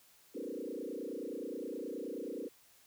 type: tone with frequency modulation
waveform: sine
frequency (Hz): 380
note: F#4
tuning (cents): +46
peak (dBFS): -38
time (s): 0.34-2.49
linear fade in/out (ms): 20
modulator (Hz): 29.5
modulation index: 4.3
effects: white hiss -64 dBFS RMS until 2.86 s